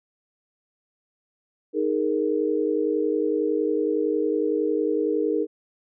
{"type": "chord", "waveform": "sine", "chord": "D# suspended fourth", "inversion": "none", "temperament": "equal", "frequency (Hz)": [311.1, 415.3, 466.2], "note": ["D#4", "G#4", "A#4"], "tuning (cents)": [0, 0, 0], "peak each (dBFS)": -25, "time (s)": [1.73, 5.47], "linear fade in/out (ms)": 50, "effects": []}